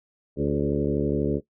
harmonic tone with a mistuned harmonic, 72.3 Hz, D2, 27 cents flat, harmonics 1 / 2 / 3 / 4 / 5 / 6 / 7 / 8, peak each -33 / -28 / -29 / -27 / -29 / -28 / -34 / -36 dBFS, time 0.36-1.41 s, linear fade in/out 50 ms, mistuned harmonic 6, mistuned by -32 cents, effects noise-tail reverb RT60 0.1 s tail -17 dB re dry

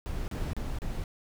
brown noise bursts, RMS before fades -33 dBFS, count 4, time 0.06-1.039 s, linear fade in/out 0 ms, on 220 ms, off 33 ms, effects none

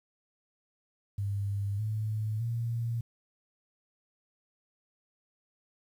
sine tone with pitch steps, 100.3 / 108.12 / 116.55 Hz, G2 / A2 / A#2, +40 / -30 / 0 cents, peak -29 dBFS, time 1.18-3.01 s, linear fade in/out 5 ms, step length 610 ms, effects 10-bit

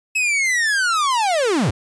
45% pulse linear sweep, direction down, 2600 to 74.8 Hz, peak -16 dBFS, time 0.15-1.71 s, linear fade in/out 10 ms, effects resampled to 22050 Hz

